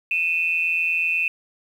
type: tone pair together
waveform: sine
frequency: 2489 / 2657 Hz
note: D#7 / E7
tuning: 0 / +13 cents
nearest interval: minor second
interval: 113 cents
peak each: -22 dBFS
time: 0.11-1.28 s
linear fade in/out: 2 ms
effects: 8-bit